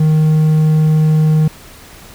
triangle tone, 155.56 Hz, D#3, in tune, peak -6 dBFS, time 0-1.48 s, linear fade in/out 5 ms, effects pink hiss -38 dBFS RMS until 2.14 s

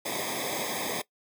pink noise with comb filter, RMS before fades -32 dBFS, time 0.05-1.02 s, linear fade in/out 10 ms, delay 0.7 ms, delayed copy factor -1, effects noise-tail reverb RT60 0.1 s tail -19 dB re dry + high-pass 150 Hz 12 dB/octave

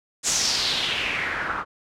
white noise with low-pass filter sweep, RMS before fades -25 dBFS, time 0.23-1.65 s, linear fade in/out 50 ms, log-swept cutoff 7400 to 1200 Hz, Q 3.6, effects none

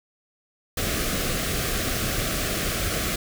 pink band-stop noise, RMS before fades -26 dBFS, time 0.77-3.16 s, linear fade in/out 5 ms, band 760 to 1100 Hz, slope 96 dB/octave, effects none

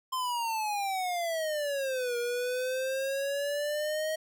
square exponential two-way sweep, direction down then up, 1046.5 to 475.5 to 633 Hz, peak -30 dBFS, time 0.12-4.16 s, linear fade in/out 10 ms, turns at 2.17 s, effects none

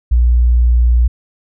sine tone, 59.8 Hz, A#1, 45 cents sharp, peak -7 dBFS, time 0.11-1.08 s, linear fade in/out 10 ms, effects none

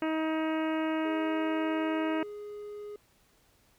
harmonic tone, 316.5 Hz, D#4, 30 cents sharp, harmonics 1 / 2 / 3 / 4 / 5 / 6 / 7 / 8 / 9, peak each -29 / -35 / -39 / -41 / -43 / -45 / -46 / -47 / -48 dBFS, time 0.02-2.23 s, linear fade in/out 2 ms
triangle tone, 415.3 Hz, G#4, in tune, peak -37 dBFS, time 1.05-2.96 s, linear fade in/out 2 ms
effects pink hiss -66 dBFS RMS until 3.78 s

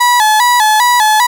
35% pulse tone with vibrato, 915 Hz, A#5, 32 cents flat, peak -5 dBFS, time 0-1.27 s, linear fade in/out 10 ms, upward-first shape square, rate 2.5 Hz, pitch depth 110 cents each way, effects none

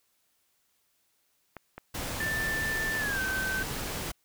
clicks, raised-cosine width 0.5 ms, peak -25 dBFS, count 9, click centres 1.567 / 1.78 / 2.277 / 2.459 / 2.88 / 2.951 / 3.019 / 3.151 / 3.284 s
pink noise, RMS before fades -35 dBFS, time 1.94-4.12 s, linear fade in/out 10 ms
sine tone with pitch glide, 1771 to 1541.7 Hz, A6 to G6, +11 to -29 cents, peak -29 dBFS, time 2.2-3.63 s, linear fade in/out 5 ms, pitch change -240 cents, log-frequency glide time 2.98-3.2 s
effects white hiss -72 dBFS RMS until 4.24 s

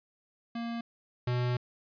square tone pair in turn, 233.1 / 123.26 Hz, A#3 / B2, 0 / -3 cents, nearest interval major seventh, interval 1103 cents, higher first, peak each -34 / -28 dBFS, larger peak second, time 0.55-0.81 / 1.27-1.57 s, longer second, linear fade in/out 5 ms, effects resampled to 11025 Hz

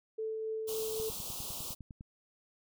sine tone with tremolo, 440 Hz, A4, in tune, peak -33 dBFS, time 0.18-1.1 s, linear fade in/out 10 ms, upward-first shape triangle, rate 3.7 Hz, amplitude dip 25%
white band-stop noise, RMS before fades -41 dBFS, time 0.67-1.75 s, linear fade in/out 20 ms, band 1200 to 2800 Hz, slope 48 dB/octave
click train, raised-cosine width 5 ms, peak -34 dBFS, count 11, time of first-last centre 1-2.009 s, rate 9.91 Hz
effects none

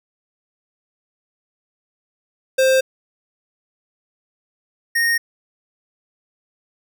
square tone pair in turn, 525 / 1855.3 Hz, C5 / A#6, +6 / -9 cents, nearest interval octave + minor seventh, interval 2185 cents, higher second, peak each -13 / -16 dBFS, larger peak first, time 2.58-2.81 / 4.95-5.18 s, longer neither, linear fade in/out 10 ms, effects none

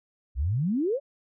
sine exponential sweep, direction up, 57.7 to 594 Hz, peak -23 dBFS, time 0.35-1 s, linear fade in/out 50 ms, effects none

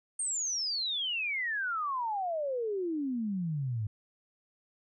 sine exponential sweep, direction down, 8870 to 102.2 Hz, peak -30 dBFS, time 0.19-3.87 s, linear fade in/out 5 ms, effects none

